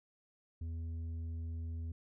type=tone with tanh clipping; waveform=sine; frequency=82.41 Hz; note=E2; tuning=in tune; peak=-39 dBFS; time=0.61-1.92 s; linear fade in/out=5 ms; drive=6 dB; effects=none